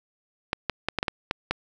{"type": "clicks", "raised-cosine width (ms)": 0.3, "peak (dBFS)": -8, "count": 8, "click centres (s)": [0.531, 0.697, 0.886, 0.987, 1.029, 1.082, 1.311, 1.51], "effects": []}